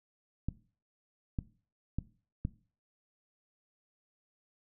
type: clicks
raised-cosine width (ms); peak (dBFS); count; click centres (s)
5; -20; 4; 0.486 / 1.388 / 1.986 / 2.451
effects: noise-tail reverb RT60 0.4 s tail -18 dB re dry